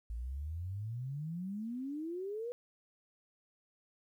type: exponential sweep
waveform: sine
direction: up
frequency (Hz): 54.6 to 493.9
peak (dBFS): -37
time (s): 0.1-2.52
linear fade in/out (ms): 0
effects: 12-bit